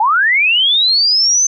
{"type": "linear sweep", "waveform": "sine", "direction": "up", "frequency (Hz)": [810, 6272], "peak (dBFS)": -9, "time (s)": [0, 1.47], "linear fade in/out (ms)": 5, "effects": []}